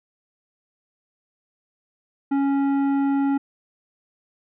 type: tone with tanh clipping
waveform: triangle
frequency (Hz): 277.2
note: C#4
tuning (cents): 0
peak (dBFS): -20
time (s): 2.31-3.38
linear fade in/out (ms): 10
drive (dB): 15
effects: none